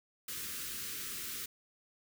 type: band-stop noise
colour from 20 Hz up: white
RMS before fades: -41 dBFS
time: 0.28-1.46 s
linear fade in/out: 5 ms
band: 470 to 1200 Hz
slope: 48 dB/octave
effects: none